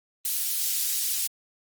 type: high-pass noise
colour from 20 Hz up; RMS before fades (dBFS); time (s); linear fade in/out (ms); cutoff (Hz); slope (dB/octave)
white; -27; 0.25-1.27; 2; 3900; 12
effects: Opus 24 kbps